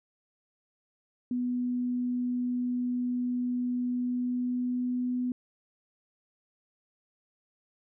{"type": "tone with pitch glide", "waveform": "sine", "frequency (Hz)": [246.9, 248.9], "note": ["B3", "B3"], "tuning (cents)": [0, 14], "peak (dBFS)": -27, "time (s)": [1.31, 5.32], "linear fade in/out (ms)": 2, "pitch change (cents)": 14, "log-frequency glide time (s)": [3.91, 5.14], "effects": []}